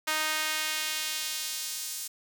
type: tone with high-pass filter sweep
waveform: sawtooth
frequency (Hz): 310.5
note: D#4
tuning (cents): -3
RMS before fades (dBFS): -32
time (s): 0.07-2.08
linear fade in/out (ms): 10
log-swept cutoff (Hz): 1300 to 6900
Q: 0.85
effects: none